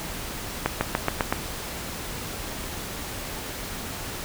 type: accelerating click train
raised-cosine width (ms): 0.5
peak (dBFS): -6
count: 6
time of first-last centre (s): 0.66-1.325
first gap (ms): 150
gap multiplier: 0.94
effects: pink hiss -34 dBFS RMS until 4.24 s